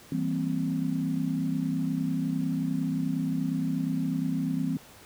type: chord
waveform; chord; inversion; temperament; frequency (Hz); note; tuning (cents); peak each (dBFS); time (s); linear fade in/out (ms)
sine; C dominant seventh; first; equal; 164.81 / 196 / 233.1 / 261.6; E3 / G3 / Bb3 / C4; 0 / 0 / 0 / 0; -30 / -34 / -35 / -29; 0.12-4.77; 2
effects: pink hiss -51 dBFS RMS until 5.05 s + high-pass 80 Hz 12 dB/octave